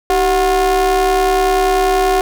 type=ring-modulated tone; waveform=square; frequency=174.6 Hz; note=F3; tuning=in tune; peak=-9 dBFS; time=0.1-2.21 s; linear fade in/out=0 ms; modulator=559 Hz; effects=8-bit